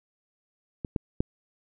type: clicks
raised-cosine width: 3 ms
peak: -19 / -13 / -11 dBFS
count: 3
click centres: 0.848 / 0.962 / 1.205 s
effects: none